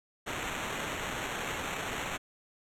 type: noise with sample-and-hold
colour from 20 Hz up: violet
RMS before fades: -36 dBFS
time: 0.26-2.18 s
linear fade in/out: 20 ms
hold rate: 4900 Hz
effects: low-pass 11000 Hz 12 dB/octave